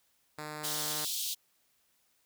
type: tone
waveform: 5% pulse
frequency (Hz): 151.7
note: D#3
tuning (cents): -44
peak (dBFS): -28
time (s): 0.38-1.05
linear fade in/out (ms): 5
type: high-pass noise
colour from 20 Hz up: pink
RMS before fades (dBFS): -35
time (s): 0.63-1.35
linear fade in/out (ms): 20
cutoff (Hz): 3100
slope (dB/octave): 48
effects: white hiss -72 dBFS RMS until 2.25 s